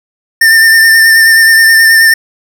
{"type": "tone with vibrato", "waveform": "square", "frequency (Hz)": 1800, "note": "A6", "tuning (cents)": 39, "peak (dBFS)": -3, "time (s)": [0.41, 2.14], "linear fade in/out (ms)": 5, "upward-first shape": "sine", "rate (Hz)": 9.4, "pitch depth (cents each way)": 24, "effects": []}